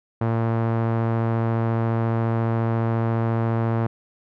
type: tone with low-pass filter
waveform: sawtooth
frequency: 114.3 Hz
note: A#2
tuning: 34 cents flat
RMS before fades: -22 dBFS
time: 0.21-3.87 s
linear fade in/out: 5 ms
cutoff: 1200 Hz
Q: 1
effects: none